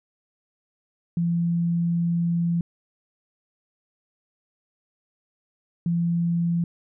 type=tone pair in turn; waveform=sine; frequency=170.3 / 170.3 Hz; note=F3 / F3; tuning=-43 / -43 cents; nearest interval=unison; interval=0 cents; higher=neither; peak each=-20 dBFS; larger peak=neither; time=1.17-2.61 / 5.86-6.64 s; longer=first; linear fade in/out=2 ms; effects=none